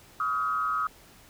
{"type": "tone with frequency modulation", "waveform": "sine", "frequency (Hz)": 1266, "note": "D#6", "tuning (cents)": 30, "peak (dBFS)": -25, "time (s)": [0.2, 0.87], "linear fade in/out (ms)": 2, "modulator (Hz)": 121, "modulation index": 0.79, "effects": ["pink hiss -54 dBFS RMS until 1.29 s"]}